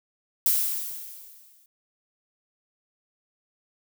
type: noise with exponential decay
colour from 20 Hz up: violet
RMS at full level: -20 dBFS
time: 0.46-1.66 s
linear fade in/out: 1 ms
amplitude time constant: 260 ms
effects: none